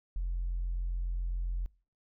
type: tone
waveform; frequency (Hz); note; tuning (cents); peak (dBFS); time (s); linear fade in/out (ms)
sine; 43.65; F1; 0; -29; 0.16-1.66; 0
effects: noise-tail reverb RT60 0.4 s tail -25 dB re dry + tanh soft clip ceiling -27 dBFS